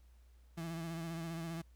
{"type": "tone with vibrato", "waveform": "35% pulse", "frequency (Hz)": 165.5, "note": "E3", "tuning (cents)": 7, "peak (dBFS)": -38, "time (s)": [0.57, 1.62], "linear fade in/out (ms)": 10, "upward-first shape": "sine", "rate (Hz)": 15, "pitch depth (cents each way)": 39, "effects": ["added 60 Hz sine -59 dBFS peak until 1.75 s", "pink hiss -75 dBFS RMS until 1.75 s"]}